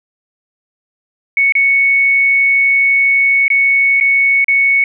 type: tone with dropouts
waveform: sine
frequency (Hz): 2217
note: C#7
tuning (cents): 0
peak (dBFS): -8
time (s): 1.37-4.84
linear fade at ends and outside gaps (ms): 2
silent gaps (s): 1.523-1.552 / 3.481-3.502 / 4.001-4.009 / 4.444-4.482
effects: none